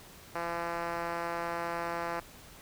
5% pulse tone with band-pass filter, 170 Hz, F3, 46 cents flat, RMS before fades -35 dBFS, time 0.35-2.2 s, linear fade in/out 5 ms, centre 730 Hz, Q 0.69, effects pink hiss -52 dBFS RMS until 2.61 s

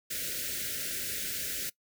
white band-stop noise, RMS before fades -35 dBFS, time 0.1-1.7 s, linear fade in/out 10 ms, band 610 to 1400 Hz, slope 96 dB/octave, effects noise-tail reverb RT60 0.1 s tail -21 dB re dry

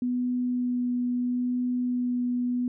sine tone with vibrato, 246.9 Hz, B3, in tune, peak -24 dBFS, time 0.02-2.68 s, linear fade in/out 2 ms, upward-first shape sine, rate 0.76 Hz, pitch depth 9 cents each way, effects none

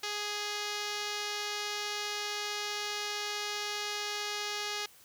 5% pulse tone with low-pass filter, 415.3 Hz, G#4, in tune, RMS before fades -36 dBFS, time 0.03-4.86 s, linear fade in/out 5 ms, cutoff 7200 Hz, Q 1.6, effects white hiss -58 dBFS RMS until 5.04 s

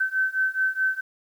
sine beating tone pair, 1533 / 1537.7 Hz, G6 / G6, -39 / -34 cents, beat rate 4.7 Hz, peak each -25 / -24 dBFS, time 0-1.01 s, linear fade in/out 10 ms, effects 9-bit

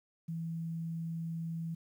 sine tone, 164.81 Hz, E3, in tune, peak -35 dBFS, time 0.28-1.75 s, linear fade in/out 10 ms, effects 11-bit

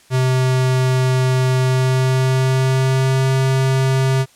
square tone with pitch glide, 129.2 to 132.53 Hz, C3 to C3, -21 to +23 cents, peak -14 dBFS, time 0.1-4.26 s, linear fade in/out 50 ms, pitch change +44 cents, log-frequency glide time 1.6-3.27 s, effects white hiss -51 dBFS RMS until 4.35 s + low-pass 10000 Hz 12 dB/octave

